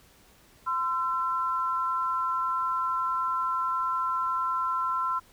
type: tone pair together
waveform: sine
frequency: 1030 / 1344.6 Hz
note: C6 / E6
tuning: -28 / +34 cents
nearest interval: perfect fourth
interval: 462 cents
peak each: -28 dBFS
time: 0.66-5.2 s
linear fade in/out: 20 ms
effects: pink hiss -58 dBFS RMS until 5.32 s